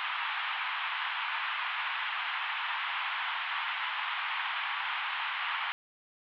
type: band-pass noise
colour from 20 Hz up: pink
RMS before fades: -34 dBFS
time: 0-5.72 s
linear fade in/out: 0 ms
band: 880 to 3300 Hz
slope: 48 dB/octave
effects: none